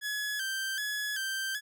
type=tone with vibrato; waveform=sawtooth; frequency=1628 Hz; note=G#6; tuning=35 cents flat; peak=-28 dBFS; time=0.01-1.61 s; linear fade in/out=50 ms; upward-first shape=square; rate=1.3 Hz; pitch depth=68 cents each way; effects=none